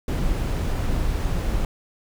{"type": "noise", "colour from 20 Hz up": "brown", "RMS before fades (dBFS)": -23, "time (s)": [0.08, 1.65], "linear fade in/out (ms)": 2, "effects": []}